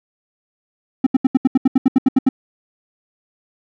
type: tone bursts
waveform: triangle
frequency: 261.6 Hz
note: C4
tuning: in tune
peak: -6 dBFS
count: 13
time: 1.04-2.29 s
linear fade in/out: 5 ms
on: 26 ms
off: 76 ms
effects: none